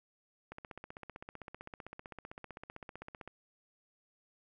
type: click train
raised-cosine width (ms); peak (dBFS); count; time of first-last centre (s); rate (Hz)
0.5; -30; 44; 0.52-3.276; 15.6
effects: none